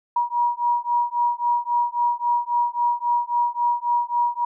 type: beating tone pair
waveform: sine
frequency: 956 / 959.7 Hz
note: A#5 / B5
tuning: +43 / -50 cents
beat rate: 3.7 Hz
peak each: -22 dBFS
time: 0.16-4.45 s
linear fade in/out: 5 ms
effects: none